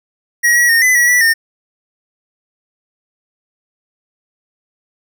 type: tone with pitch steps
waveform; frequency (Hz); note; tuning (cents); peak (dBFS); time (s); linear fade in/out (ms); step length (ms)
square; 1901 / 1922 / 1842 / 2010 / 1926 / 1959 / 1823; A#6 / B6 / A#6 / B6 / B6 / B6 / A#6; +33 / -48 / -21 / +30 / -44 / -15 / -39; -9; 0.43-1.34; 20; 130
effects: none